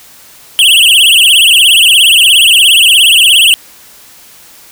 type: tone with vibrato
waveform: square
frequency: 2986 Hz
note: F#7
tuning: 15 cents sharp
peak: -3 dBFS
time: 0.59-3.54 s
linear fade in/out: 0 ms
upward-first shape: triangle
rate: 17 Hz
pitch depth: 230 cents each way
effects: white hiss -37 dBFS RMS until 4.71 s